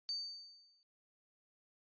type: tone with exponential decay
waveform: sine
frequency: 4589 Hz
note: D8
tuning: 41 cents flat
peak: -32 dBFS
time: 0.09-0.83 s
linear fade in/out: 0 ms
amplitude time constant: 160 ms
effects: tanh soft clip ceiling -34 dBFS + resampled to 11025 Hz